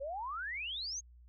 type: exponential sweep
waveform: sine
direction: up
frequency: 523.3 to 6680 Hz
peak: -37 dBFS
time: 0-1.01 s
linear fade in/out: 20 ms
effects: added 60 Hz sine -55 dBFS peak until 1.28 s